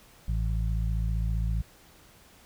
harmonic tone, 55.1 Hz, A1, 3 cents sharp, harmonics 1 / 2 / 3, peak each -26 / -32 / -36 dBFS, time 0.28-1.62 s, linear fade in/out 5 ms, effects pink hiss -56 dBFS RMS until 2.45 s

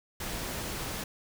pink noise, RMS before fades -36 dBFS, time 0.2-1.04 s, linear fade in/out 5 ms, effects none

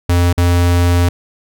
square tone with dropouts, 87.5 Hz, F2, 4 cents sharp, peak -10 dBFS, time 0.09-1.09 s, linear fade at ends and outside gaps 5 ms, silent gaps 0.329-0.377 s, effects none

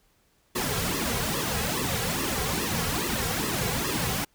pink noise with flanger, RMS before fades -28 dBFS, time 0.55-4.25 s, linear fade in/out 10 ms, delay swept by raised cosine 1.3 to 3.4 ms, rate 2.4 Hz, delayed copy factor -0.9, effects pink hiss -66 dBFS RMS until 4.34 s

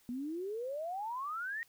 sine exponential sweep, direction up, 235.8 to 1900 Hz, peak -36 dBFS, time 0.09-1.63 s, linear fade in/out 0 ms, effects white hiss -67 dBFS RMS until 1.68 s

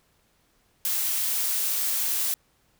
blue noise, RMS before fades -26 dBFS, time 0.85-2.34 s, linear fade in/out 0 ms, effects pink hiss -66 dBFS RMS until 2.79 s

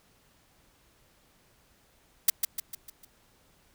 blue noise with echo, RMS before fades -19 dBFS, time 2.28-2.3 s, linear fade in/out 5 ms, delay 150 ms, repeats 5, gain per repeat -6 dB, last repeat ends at 3.05 s, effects pink hiss -64 dBFS RMS until 3.74 s

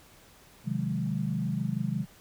sine chord, Ab dominant seventh, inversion first, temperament equal with one note detuned, 130.81 / 155.56 / 181.19 / 207.7 Hz, C3 / Eb3 / Gb3 / Ab3, 0 / 0 / -36 / 0 cents, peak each -33 dBFS, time 0.64-2.06 s, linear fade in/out 50 ms, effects pink hiss -56 dBFS RMS until 2.2 s

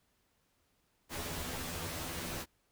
pink noise with comb filter, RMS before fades -40 dBFS, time 1.09-2.46 s, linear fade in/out 50 ms, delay 12 ms, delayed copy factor +0.9, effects pink hiss -75 dBFS RMS until 2.71 s

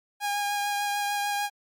sawtooth tone with vibrato, 816 Hz, G#5, 31 cents flat, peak -22 dBFS, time 0.2-1.5 s, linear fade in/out 50 ms, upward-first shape triangle, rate 6.7 Hz, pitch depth 17 cents each way, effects MP3 96 kbps

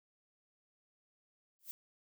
violet noise with exponential growth, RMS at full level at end -40 dBFS, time 1.59-1.71 s, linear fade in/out 0 ms, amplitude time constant 24 ms, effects none

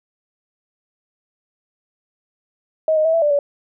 sine tone with pitch steps, 632 / 620 / 647 / 663 / 590 / 572 Hz, D#5 / D#5 / E5 / E5 / D5 / D5, +27 / -6 / -32 / +10 / +8 / -46 cents, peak -13 dBFS, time 2.88-3.39 s, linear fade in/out 2 ms, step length 85 ms, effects none

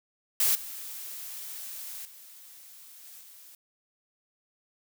blue noise with level steps, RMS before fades -24 / -40 / -50 / -48 / -51 dBFS, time 0.4-3.55 s, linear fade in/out 2 ms, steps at 0.55 / 2.05 / 3.04 / 3.21 s, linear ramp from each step 2 ms, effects none

